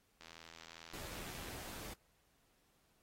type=click train; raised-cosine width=0.2 ms; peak=-35 dBFS; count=106; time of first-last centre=0.21-1.484 s; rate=82.4 Hz
type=noise; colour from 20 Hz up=pink; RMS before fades=-49 dBFS; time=0.93-1.94 s; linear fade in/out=10 ms
effects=pink hiss -75 dBFS RMS until 3.02 s + AAC 48 kbps